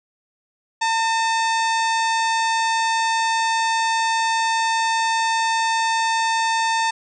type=harmonic tone with a mistuned harmonic; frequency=905 Hz; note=A5; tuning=48 cents sharp; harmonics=1 / 2 / 3 / 4 / 5 / 6 / 7 / 8 / 9; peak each=-19 / -25 / -29 / -31 / -33 / -35 / -36 / -37 / -38 dBFS; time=0.81-6.91 s; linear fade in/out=10 ms; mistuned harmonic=3; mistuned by=-72 cents; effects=none